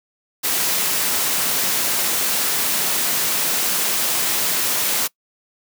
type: noise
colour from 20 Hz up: white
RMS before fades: -20 dBFS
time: 0.43-5.08 s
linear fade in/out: 20 ms
effects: noise-tail reverb RT60 0.1 s tail -23 dB re dry + high-pass 150 Hz 12 dB/octave